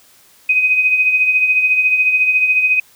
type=tone with tremolo; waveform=sine; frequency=2510 Hz; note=D#7; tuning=15 cents sharp; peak=-8 dBFS; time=0.49-2.8 s; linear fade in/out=5 ms; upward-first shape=triangle; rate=14 Hz; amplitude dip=60%; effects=white hiss -49 dBFS RMS until 2.95 s